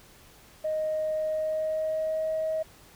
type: tone with pitch glide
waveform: sine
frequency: 622.3 to 633.5 Hz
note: D#5 to D#5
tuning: 0 to +31 cents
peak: -25 dBFS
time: 0.64-2.63 s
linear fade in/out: 10 ms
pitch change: +31 cents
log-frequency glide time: 1.17-2.34 s
effects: tanh soft clip ceiling -21 dBFS + pink hiss -54 dBFS RMS until 2.95 s